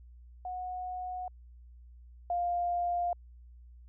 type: tone pair in turn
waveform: sine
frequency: 731 / 701.5 Hz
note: F#5 / F5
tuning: -21 / +8 cents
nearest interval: minor second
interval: 71 cents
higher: first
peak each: -35 / -28 dBFS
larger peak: second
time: 0.45-1.28 / 2.3-3.13 s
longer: neither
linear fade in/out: 2 ms
effects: added 60 Hz sine -50 dBFS peak until 3.88 s